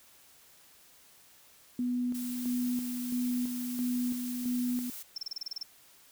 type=tone with tremolo; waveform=sine; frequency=246.4 Hz; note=B3; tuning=4 cents flat; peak=-28 dBFS; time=1.79-4.9 s; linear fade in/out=2 ms; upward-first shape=square; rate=1.5 Hz; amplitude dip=45%
type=noise; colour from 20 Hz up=blue; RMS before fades=-43 dBFS; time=2.14-5.03 s; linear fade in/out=10 ms
type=tone bursts; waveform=triangle; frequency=5370 Hz; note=E8; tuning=31 cents sharp; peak=-32 dBFS; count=10; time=5.16-5.63 s; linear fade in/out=5 ms; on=20 ms; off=30 ms
effects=white hiss -59 dBFS RMS until 6.11 s